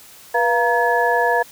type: tone cluster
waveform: sine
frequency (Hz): 484.5 / 693 / 938 / 1707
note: B4 / F5 / A#5 / G#6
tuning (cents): -33 / -14 / +11 / +47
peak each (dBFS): -20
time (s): 0.34-1.43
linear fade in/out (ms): 10
effects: white hiss -44 dBFS RMS until 1.51 s